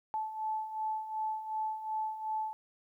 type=beating tone pair; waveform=sine; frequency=868 / 870.7 Hz; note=A5 / A5; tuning=-24 / -18 cents; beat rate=2.7 Hz; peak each=-40 / -34 dBFS; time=0.14-2.53 s; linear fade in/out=0 ms; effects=12-bit